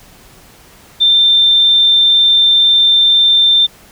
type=tone; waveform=sine; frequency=3578 Hz; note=A7; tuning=28 cents sharp; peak=-6 dBFS; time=1-3.67 s; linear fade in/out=20 ms; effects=pink hiss -42 dBFS RMS until 3.91 s